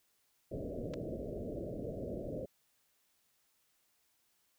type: low-pass noise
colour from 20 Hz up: white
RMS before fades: -41 dBFS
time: 0.51-2.46 s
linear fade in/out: 10 ms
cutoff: 630 Hz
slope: 96 dB/octave
type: clicks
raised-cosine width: 0.2 ms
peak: -31 dBFS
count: 2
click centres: 0.937 / 0.94 s
effects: white hiss -75 dBFS RMS until 4.58 s